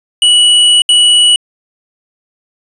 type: tone bursts at uneven times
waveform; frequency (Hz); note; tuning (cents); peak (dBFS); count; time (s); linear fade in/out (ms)
square; 2939; F#7; -12; -5; 2; 0.22-0.82 / 0.89-1.36; 2
effects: resampled to 24000 Hz